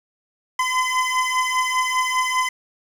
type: beating tone pair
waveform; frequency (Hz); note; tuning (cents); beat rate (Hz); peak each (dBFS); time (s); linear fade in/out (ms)
25% pulse; 1019 / 1024; C6 / C6; -46 / -38; 5; -17 / -20; 0.59-2.49; 5
effects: low-pass 10000 Hz 12 dB/octave + 7-bit